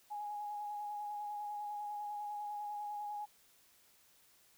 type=tone with vibrato; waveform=sine; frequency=830.6 Hz; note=G#5; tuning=in tune; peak=-39 dBFS; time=0.1-3.26 s; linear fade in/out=20 ms; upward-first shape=square; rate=10 Hz; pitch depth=15 cents each way; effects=white hiss -67 dBFS RMS until 4.57 s